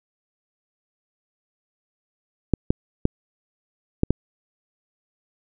clicks, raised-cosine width 3 ms, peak -4 dBFS, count 5, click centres 2.537 / 2.705 / 3.054 / 4.034 / 4.106 s, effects none

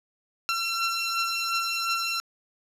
15% pulse beating tone pair, 1356 / 1358.8 Hz, E6 / F6, +49 / -48 cents, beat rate 2.8 Hz, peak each -20 / -25 dBFS, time 0.49-2.2 s, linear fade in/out 0 ms, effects low-pass 11000 Hz 12 dB/octave

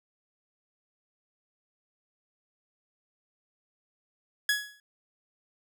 sawtooth tone with exponential decay, 1680 Hz, G#6, 19 cents sharp, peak -17 dBFS, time 4.49-4.8 s, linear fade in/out 2 ms, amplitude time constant 66 ms, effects none

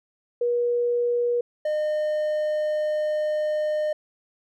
sine / triangle tone pair in turn, 480.8 / 608.8 Hz, B4 / D#5, -46 / -38 cents, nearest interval major third, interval 408 cents, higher second, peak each -20 dBFS, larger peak neither, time 0.41-1.41 / 1.65-3.93 s, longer second, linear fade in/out 5 ms, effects none

